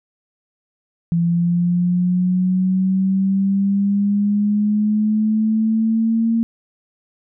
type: linear sweep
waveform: sine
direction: up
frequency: 168.8 to 229.3 Hz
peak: -14 dBFS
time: 1.12-6.43 s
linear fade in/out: 0 ms
effects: none